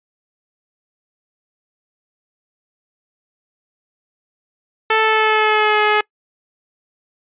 10% pulse tone with pitch glide, 440 to 422.8 Hz, A4 to G#4, 0 to +31 cents, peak -4 dBFS, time 4.9-6.01 s, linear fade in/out 5 ms, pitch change -69 cents, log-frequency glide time 5.01-5.82 s, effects noise-tail reverb RT60 0.1 s tail -24 dB re dry + resampled to 8000 Hz

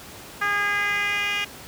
10% pulse tone with band-pass filter sweep, 408.4 Hz, G#4, 29 cents flat, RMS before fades -24 dBFS, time 0.41-1.45 s, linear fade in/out 10 ms, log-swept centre 1500 to 2800 Hz, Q 2.6, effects pink hiss -41 dBFS RMS until 1.67 s + high-pass 80 Hz 12 dB/octave

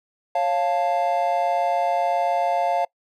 triangle chord, Db augmented, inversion none, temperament equal with one note detuned, 551.2 / 698.5 / 880 Hz, Db5 / F5 / A5, -10 / 0 / 0 cents, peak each -24 / -19 / -24 dBFS, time 0.35-2.85 s, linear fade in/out 5 ms, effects noise-tail reverb RT60 0.1 s tail -24 dB re dry

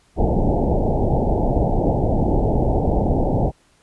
pink low-pass noise, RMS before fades -18 dBFS, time 0.16-3.52 s, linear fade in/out 50 ms, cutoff 860 Hz, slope 96 dB/octave, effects pink hiss -58 dBFS RMS until 3.82 s + resampled to 24000 Hz

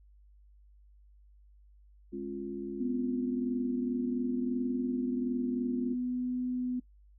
sine chord, Db major, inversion second, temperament equal with one note detuned, 207.7 / 271.5 / 349.2 Hz, Ab3 / Db4 / F4, 0 / -36 / 0 cents, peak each -41 / -40 / -38 dBFS, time 2.12-5.95 s, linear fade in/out 20 ms
sine tone with vibrato, 249.2 Hz, B3, 16 cents sharp, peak -30 dBFS, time 2.8-6.8 s, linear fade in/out 10 ms, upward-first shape triangle, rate 0.61 Hz, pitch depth 12 cents each way
effects noise-tail reverb RT60 0.1 s tail -20 dB re dry + added 50 Hz sine -56 dBFS peak until 7.18 s

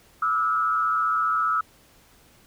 sine tone with frequency modulation, 1300 Hz, E6, 24 cents flat, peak -20 dBFS, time 0.22-1.61 s, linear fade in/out 5 ms, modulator 115 Hz, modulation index 0.73, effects pink hiss -56 dBFS RMS until 2.46 s

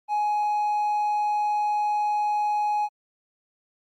triangle tone, 837 Hz, G#5, 13 cents sharp, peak -19 dBFS, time 0.08-2.89 s, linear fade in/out 50 ms, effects tanh soft clip ceiling -15 dBFS + Opus 32 kbps

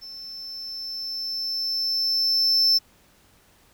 triangle tone with level ramp, 5310 Hz, E8, 12 cents sharp, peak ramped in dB -36 to -14 dBFS, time 0.01-2.79 s, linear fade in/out 20 ms, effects pink hiss -58 dBFS RMS until 3.73 s

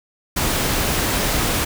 pink noise, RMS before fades -20 dBFS, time 0.36-1.65 s, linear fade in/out 10 ms, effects none

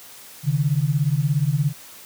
sine beating tone pair, 136 / 153 Hz, C#3 / D#3, -33 / -29 cents, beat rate 17 Hz, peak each -20 dBFS, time 0.43-1.73 s, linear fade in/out 50 ms, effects white hiss -43 dBFS RMS until 2.05 s + high-pass 80 Hz 12 dB/octave

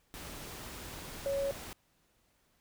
sine tone in noise, 554.4 Hz, C#5, in tune, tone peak -30 dBFS, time 1.26-1.51 s, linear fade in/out 0 ms, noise pink, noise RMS -45 dBFS, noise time 0.14-1.73 s, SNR +12 dB, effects pink hiss -72 dBFS RMS until 2.6 s

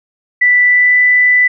sine tone with pitch glide, 1975.5 to 1988.1 Hz, B6 to B6, 0 to +11 cents, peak -6 dBFS, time 0.41-1.48 s, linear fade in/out 10 ms, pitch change +11 cents, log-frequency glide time 0.64-0.97 s, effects none

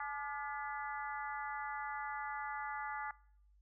harmonic tone with a mistuned harmonic, 285.4 Hz, D4, 49 cents flat, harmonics 3 / 4 / 5 / 6 / 7, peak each -42 / -44 / -46 / -48 / -49 dBFS, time 0-3.11 s, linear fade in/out 2 ms, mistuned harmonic 4, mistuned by +72 cents, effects noise-tail reverb RT60 0.7 s tail -25 dB re dry + added 50 Hz sine -64 dBFS peak until 3.61 s

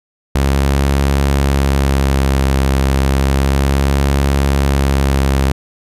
sawtooth tone with vibrato, 68.3 Hz, C#2, 25 cents flat, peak -7 dBFS, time 0.35-5.52 s, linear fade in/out 5 ms, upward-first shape sine, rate 0.32 Hz, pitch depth 26 cents each way, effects resampled to 32000 Hz

